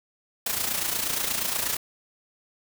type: noise with amplitude modulation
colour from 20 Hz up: white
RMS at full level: -25 dBFS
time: 0.46-1.77 s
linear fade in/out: 5 ms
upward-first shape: sine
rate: 28.4 Hz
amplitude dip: 60%
effects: none